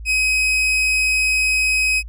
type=tone; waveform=40% pulse; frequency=2531 Hz; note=D#7; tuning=29 cents sharp; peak=-14 dBFS; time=0.05-2.03 s; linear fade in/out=50 ms; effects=added 55 Hz sine -30 dBFS peak until 2.08 s + low-pass 12000 Hz 12 dB/octave